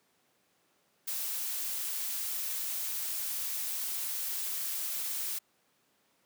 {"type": "noise", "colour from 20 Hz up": "blue", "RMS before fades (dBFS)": -35, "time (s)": [1.07, 5.39], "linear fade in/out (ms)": 10, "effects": ["pink hiss -71 dBFS RMS until 6.25 s", "high-pass 200 Hz 12 dB/octave"]}